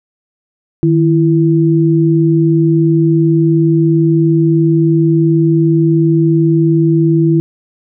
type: tone pair together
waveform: sine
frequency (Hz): 155.56 / 332.7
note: D#3 / E4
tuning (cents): 0 / +16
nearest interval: octave + minor second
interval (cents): 1316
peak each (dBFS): -10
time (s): 0.83-7.4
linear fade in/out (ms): 0
effects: none